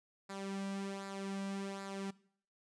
sawtooth tone with flanger, 196 Hz, G3, in tune, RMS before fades -42 dBFS, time 0.29-2.11 s, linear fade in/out 10 ms, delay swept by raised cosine 0.33 to 2.33 ms, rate 1.3 Hz, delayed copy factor -0.6, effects noise-tail reverb RT60 0.6 s tail -21 dB re dry + resampled to 22050 Hz

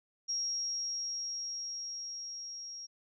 sine tone with level ramp, 5600 Hz, F8, 4 cents sharp, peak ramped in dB -31 to -42 dBFS, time 0.28-2.87 s, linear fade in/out 20 ms, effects none

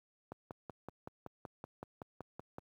click train, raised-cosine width 1 ms, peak -30 dBFS, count 13, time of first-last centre 0.32-2.584 s, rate 5.3 Hz, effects high-pass 80 Hz 12 dB/octave + 11-bit

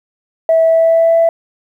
sine tone with pitch glide, 652 to 664.2 Hz, E5 to E5, -19 to +13 cents, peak -6 dBFS, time 0.49-1.29 s, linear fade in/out 2 ms, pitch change +32 cents, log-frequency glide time 0.63-1.18 s, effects tanh soft clip ceiling -3 dBFS + 8-bit

